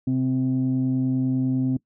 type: tone pair together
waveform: sine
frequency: 130 / 260 Hz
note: C3 / C4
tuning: -11 / -11 cents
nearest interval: octave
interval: 1200 cents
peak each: -23 / -20 dBFS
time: 0.07-1.77 s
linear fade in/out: 5 ms
effects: noise-tail reverb RT60 0.1 s tail -22 dB re dry + tanh soft clip ceiling -15 dBFS